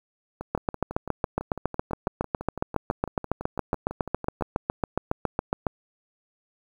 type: two click trains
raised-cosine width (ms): 1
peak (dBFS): -19 / -9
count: 25 / 38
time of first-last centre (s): 0.41-4.41 / 0.55-5.668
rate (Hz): 6 / 7.23
effects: 8-bit